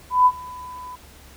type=tone with ADSR envelope; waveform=sine; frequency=1000 Hz; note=B5; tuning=21 cents sharp; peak=-9 dBFS; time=0.1-0.96 s; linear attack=160 ms; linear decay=53 ms; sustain=-24 dB; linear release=12 ms; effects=added 69 Hz sine -48 dBFS peak until 1.36 s + pink hiss -48 dBFS RMS until 1.36 s

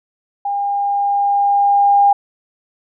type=tone with level ramp; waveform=sine; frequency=806 Hz; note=G5; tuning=48 cents sharp; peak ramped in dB=-17 to -7 dBFS; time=0.45-2.13 s; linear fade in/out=5 ms; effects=none

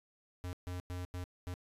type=tone bursts at uneven times; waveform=square; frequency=90 Hz; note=F#2; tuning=47 cents flat; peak=-39 dBFS; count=5; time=0.44-0.53 / 0.67-0.8 / 0.9-1.05 / 1.14-1.24 / 1.47-1.54 s; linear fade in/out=0 ms; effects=resampled to 32000 Hz

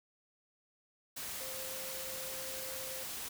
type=tone in noise; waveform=sine; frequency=525 Hz; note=C5; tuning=6 cents sharp; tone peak=-47 dBFS; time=1.4-3.04 s; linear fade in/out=10 ms; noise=white; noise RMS=-42 dBFS; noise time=1.16-3.29 s; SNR=-8 dB; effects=none

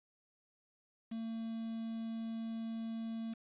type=tone with quantisation; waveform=triangle; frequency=225.9 Hz; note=A3; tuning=46 cents sharp; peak=-36 dBFS; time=1.11-3.34 s; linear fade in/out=10 ms; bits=9; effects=resampled to 8000 Hz

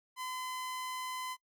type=tone; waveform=sawtooth; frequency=1020 Hz; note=C6; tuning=44 cents flat; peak=-34 dBFS; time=0.16-1.37 s; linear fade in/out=50 ms; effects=noise-tail reverb RT60 0.1 s tail -22 dB re dry

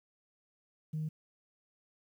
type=tone; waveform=sine; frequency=155.56 Hz; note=D#3; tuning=in tune; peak=-32 dBFS; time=0.93-1.09 s; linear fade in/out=10 ms; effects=tanh soft clip ceiling -29 dBFS + 11-bit

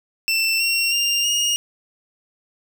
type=tone with pitch steps; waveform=25% pulse; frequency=2677 / 2735 / 2794 / 2854 Hz; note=E7 / F7 / F7 / F7; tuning=+26 / -37 / 0 / +37 cents; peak=-14 dBFS; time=0.28-1.56 s; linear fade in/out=0 ms; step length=320 ms; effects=none

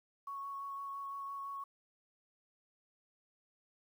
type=tone with vibrato; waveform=sine; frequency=1108.7 Hz; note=C#6; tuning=in tune; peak=-40 dBFS; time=0.27-1.64 s; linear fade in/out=5 ms; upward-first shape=sine; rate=5.9 Hz; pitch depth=10 cents each way; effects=11-bit

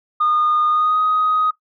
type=tone with pitch glide; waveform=sine; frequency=1223 to 1253 Hz; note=D#6 to D#6; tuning=-30 to +12 cents; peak=-13 dBFS; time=0.2-1.51 s; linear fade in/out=10 ms; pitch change=+42 cents; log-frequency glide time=0.68-1 s; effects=noise-tail reverb RT60 0.1 s tail -17 dB re dry + tanh soft clip ceiling -10 dBFS

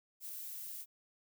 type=noise; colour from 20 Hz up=violet; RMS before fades=-45 dBFS; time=0.2-0.86 s; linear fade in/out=50 ms; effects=none

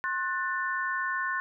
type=chord; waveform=sine; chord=F# diminished; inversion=second; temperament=just; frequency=1065.6 / 1480 / 1776 Hz; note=C6 / F#6 / A6; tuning=+31 / 0 / +16 cents; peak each=-32 dBFS; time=0.04-1.4 s; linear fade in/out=0 ms; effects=none

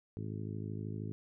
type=harmonic tone; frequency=53 Hz; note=G#1; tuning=36 cents sharp; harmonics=2 / 3 / 4 / 5 / 6 / 7 / 8; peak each=-40 / -44 / -46 / -48 / -50 / -51 / -52 dBFS; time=0.17-1.12 s; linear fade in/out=0 ms; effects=none

